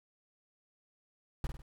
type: noise with echo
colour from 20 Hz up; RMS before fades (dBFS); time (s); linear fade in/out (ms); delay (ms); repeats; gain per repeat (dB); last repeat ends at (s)
brown; -33; 1.44-1.47; 2; 50; 3; -6; 1.62
effects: none